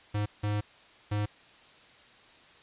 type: tone bursts at uneven times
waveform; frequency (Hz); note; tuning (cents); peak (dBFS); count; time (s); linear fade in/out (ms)
square; 104.2; G#2; +6; -28; 3; 0.14-0.26 / 0.43-0.61 / 1.11-1.26; 10
effects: white hiss -56 dBFS RMS until 2.62 s + resampled to 8000 Hz